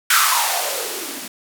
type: noise with band-pass filter sweep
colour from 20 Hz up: violet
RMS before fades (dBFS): -20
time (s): 0.1-1.28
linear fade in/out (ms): 5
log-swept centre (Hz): 1500 to 220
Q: 5.3
effects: none